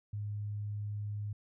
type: tone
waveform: sine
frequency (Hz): 103.83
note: G#2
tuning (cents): 0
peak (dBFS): -35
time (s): 0.13-1.33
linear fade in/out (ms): 5
effects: none